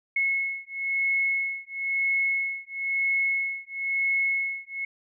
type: beating tone pair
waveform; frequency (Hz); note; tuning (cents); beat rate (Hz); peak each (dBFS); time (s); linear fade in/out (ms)
sine; 2183 / 2184; C#7 / C#7; -27 / -26; 1; -27; 0.16-4.85; 5
effects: none